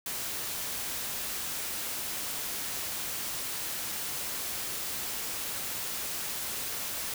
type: noise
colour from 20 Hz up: white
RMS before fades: -35 dBFS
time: 0.06-7.14 s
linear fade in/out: 2 ms
effects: none